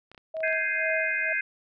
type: clicks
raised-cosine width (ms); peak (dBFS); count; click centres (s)
0.3; -32; 7; 0.116 / 0.147 / 0.178 / 0.368 / 0.405 / 0.479 / 0.528
type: tone with tremolo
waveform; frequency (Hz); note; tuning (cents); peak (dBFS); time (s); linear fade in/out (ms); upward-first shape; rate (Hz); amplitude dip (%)
sine; 640; D#5; +49; -27; 0.34-1.33; 5; sine; 2.1; 90
type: chord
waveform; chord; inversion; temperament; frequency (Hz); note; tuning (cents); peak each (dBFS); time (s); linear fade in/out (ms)
sine; Ab major seventh; third; equal; 1568 / 1661.2 / 2093 / 2489; G6 / Ab6 / C7 / Eb7; 0 / 0 / 0 / 0; -31 / -31 / -29 / -31; 0.43-1.41; 5
effects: none